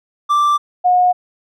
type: tone pair in turn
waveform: triangle / sine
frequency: 1174.7 / 723.3 Hz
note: D6 / F#5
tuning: 0 / -39 cents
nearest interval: minor sixth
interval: 839 cents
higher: first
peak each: -9 dBFS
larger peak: neither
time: 0.29-0.58 / 0.84-1.13 s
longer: neither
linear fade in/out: 20 ms
effects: none